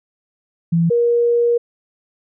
sine tone pair in turn, 167.6 / 474 Hz, E3 / A#4, +29 / +29 cents, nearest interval octave + tritone, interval 1800 cents, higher second, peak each -12 dBFS, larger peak neither, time 0.72-0.9 / 0.9-1.58 s, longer second, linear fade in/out 10 ms, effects none

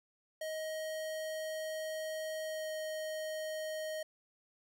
square tone with pitch glide, 629 to 625 Hz, D#5 to D#5, +19 to +8 cents, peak -38 dBFS, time 0.41-4.03 s, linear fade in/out 5 ms, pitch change -11 cents, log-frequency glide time 2.45-2.71 s, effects none

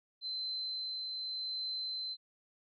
sine tone with tremolo, 4075 Hz, C8, 47 cents flat, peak -35 dBFS, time 0.21-2.17 s, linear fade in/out 50 ms, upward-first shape triangle, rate 0.85 Hz, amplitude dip 25%, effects none

